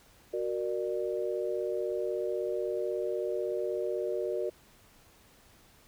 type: chord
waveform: sine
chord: Gb augmented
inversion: none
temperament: equal with one note detuned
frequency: 370 / 466.2 / 596.9 Hz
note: Gb4 / Bb4 / D5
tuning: 0 / 0 / +28 cents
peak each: -33 / -34 / -35 dBFS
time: 0.33-4.5 s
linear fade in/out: 10 ms
effects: pink hiss -60 dBFS RMS until 5.87 s